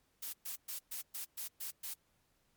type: noise bursts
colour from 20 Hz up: blue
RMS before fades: -42 dBFS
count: 8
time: 0.22-1.94 s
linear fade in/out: 10 ms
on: 110 ms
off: 120 ms
effects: pink hiss -75 dBFS RMS until 2.56 s + MP3 96 kbps